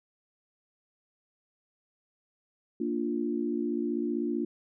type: chord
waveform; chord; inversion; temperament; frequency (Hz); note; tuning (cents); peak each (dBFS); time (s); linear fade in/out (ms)
sine; Bb major; none; equal; 233.1 / 293.7 / 349.2; Bb3 / D4 / F4; 0 / 0 / 0; -32; 2.8-4.45; 5
effects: none